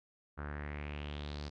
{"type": "tone with low-pass filter sweep", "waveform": "sawtooth", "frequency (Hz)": 73.42, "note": "D2", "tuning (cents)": 0, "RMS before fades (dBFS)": -42, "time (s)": [0.37, 1.5], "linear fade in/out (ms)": 20, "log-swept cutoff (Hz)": [1400, 4900], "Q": 4, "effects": []}